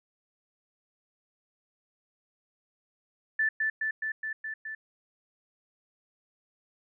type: tone with echo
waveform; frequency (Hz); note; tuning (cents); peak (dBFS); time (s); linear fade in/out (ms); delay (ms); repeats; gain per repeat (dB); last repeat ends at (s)
sine; 1757; A6; -3; -23; 3.39-3.49; 5; 210; 6; -2; 4.75
effects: none